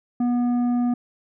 triangle tone with tanh clipping, 243.1 Hz, B3, 27 cents flat, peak -20 dBFS, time 0.2-0.94 s, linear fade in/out 5 ms, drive 12 dB, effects none

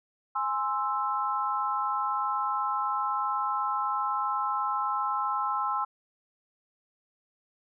sine chord, Ab augmented, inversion none, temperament equal, 830.6 / 1046.5 / 1318.5 Hz, Ab5 / C6 / E6, 0 / 0 / 0 cents, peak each -32 / -30 / -30 dBFS, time 0.35-5.85 s, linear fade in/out 10 ms, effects none

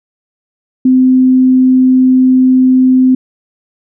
sine tone, 257.4 Hz, C4, 28 cents flat, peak -4 dBFS, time 0.85-3.15 s, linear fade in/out 5 ms, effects none

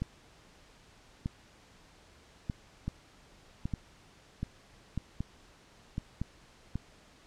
two click trains, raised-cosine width 5 ms, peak -21 / -20 dBFS, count 6 / 6, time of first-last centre 2.88-6.756 / 0.02-6.216 s, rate 1.29 / 0.807 Hz, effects pink hiss -59 dBFS RMS until 7.26 s + low-pass 7000 Hz 12 dB/octave

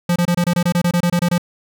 square tone bursts, 174.61 Hz, F3, in tune, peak -14 dBFS, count 14, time 0.09-1.381 s, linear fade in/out 5 ms, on 69 ms, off 25 ms, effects none

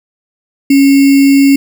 sine tone with sample-and-hold, 276.4 Hz, C#4, 5 cents flat, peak -3 dBFS, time 0.7-1.56 s, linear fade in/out 5 ms, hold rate 2450 Hz, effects none

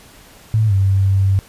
sine tone with pitch glide, 109.5 to 96.99 Hz, A2 to G2, -8 to -18 cents, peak -11 dBFS, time 0.54-1.39 s, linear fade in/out 0 ms, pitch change -210 cents, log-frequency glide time 0.67-0.73 s, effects pink hiss -44 dBFS RMS until 1.48 s + resampled to 32000 Hz

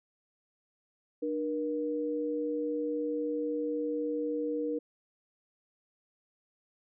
sine tone pair together, 300 / 476.2 Hz, D4 / A#4, +37 / +37 cents, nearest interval minor sixth, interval 800 cents, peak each -33 / -32 dBFS, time 1.22-4.79 s, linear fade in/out 10 ms, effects none

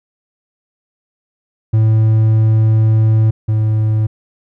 triangle tone pair in turn, 110 / 108.67 Hz, A2 / A2, 0 / -21 cents, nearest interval unison, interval 21 cents, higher first, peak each -6 / -9 dBFS, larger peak first, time 1.73-3.31 / 3.48-4.07 s, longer first, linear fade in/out 10 ms, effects none

